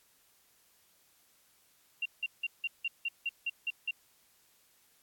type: tone bursts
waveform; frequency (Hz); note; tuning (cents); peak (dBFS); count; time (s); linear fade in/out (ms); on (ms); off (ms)
sine; 2766; F7; -17; -30; 10; 2.02-3.91; 5; 36; 170
effects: white hiss -67 dBFS RMS until 5.02 s + AAC 64 kbps